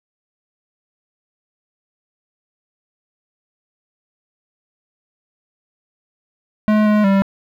square tone with pitch steps, 213.2 / 211 / 195.7 Hz, G#3 / G#3 / G3, +46 / +28 / -3 cents, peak -12 dBFS, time 6.68-7.22 s, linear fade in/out 0 ms, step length 180 ms, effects low-pass 2000 Hz 12 dB/octave + 7-bit

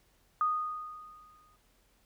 sine tone with exponential decay, 1237 Hz, D#6, 10 cents flat, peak -24 dBFS, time 0.41-1.56 s, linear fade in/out 1 ms, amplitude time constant 250 ms, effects added 43 Hz sine -69 dBFS peak until 2.05 s + pink hiss -69 dBFS RMS until 2.05 s

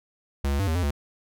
square tone with pitch steps, 69.7 / 70.1 / 98.3 / 79.9 / 88.8 / 71.6 Hz, C#2 / C#2 / G2 / D#2 / F2 / D2, +10 / +20 / +5 / +47 / +29 / -43 cents, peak -23 dBFS, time 0.44-0.908 s, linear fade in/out 5 ms, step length 78 ms, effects none

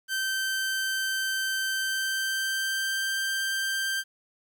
sawtooth tone with pitch glide, 1552 to 1572.8 Hz, G6 to G6, -18 to +5 cents, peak -23 dBFS, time 0.08-4.04 s, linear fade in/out 50 ms, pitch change +23 cents, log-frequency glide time 1.67-3.19 s, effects 10-bit

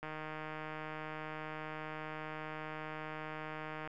click train, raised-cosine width 0.5 ms, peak -28 dBFS, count 597, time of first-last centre 0.03-3.875 s, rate 155 Hz, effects none

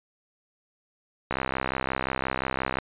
click train, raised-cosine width 0.5 ms, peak -11 dBFS, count 98, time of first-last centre 1.31-2.786 s, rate 65.7 Hz, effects resampled to 8000 Hz

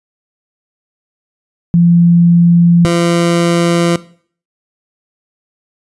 sine / 20% pulse tone pair in turn, 171.6 / 170.89 Hz, F3 / F3, -30 / -37 cents, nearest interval unison, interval 7 cents, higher first, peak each -5 dBFS, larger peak neither, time 1.74-2.85 / 2.85-3.96 s, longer neither, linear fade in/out 0 ms, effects noise-tail reverb RT60 0.5 s tail -18 dB re dry + resampled to 24000 Hz

